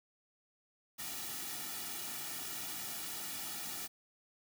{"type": "noise with comb filter", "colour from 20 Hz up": "white", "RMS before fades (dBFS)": -42, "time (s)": [0.98, 3.88], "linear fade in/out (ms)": 20, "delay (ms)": 1.9, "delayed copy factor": -0.7, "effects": []}